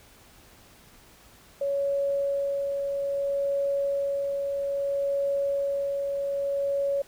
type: tone with tremolo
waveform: sine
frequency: 559 Hz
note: C#5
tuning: 14 cents sharp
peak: -23 dBFS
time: 1.61-7.02 s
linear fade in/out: 5 ms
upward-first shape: sine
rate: 0.61 Hz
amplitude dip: 30%
effects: pink hiss -54 dBFS RMS until 7.07 s